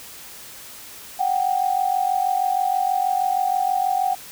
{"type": "tone pair together", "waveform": "sine", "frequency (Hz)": [737, 783.3], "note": ["F#5", "G5"], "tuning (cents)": [-7, -2], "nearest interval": "minor second", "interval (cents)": 105, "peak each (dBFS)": -21, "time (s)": [1.19, 4.15], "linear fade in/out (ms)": 10, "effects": ["white hiss -40 dBFS RMS until 4.31 s"]}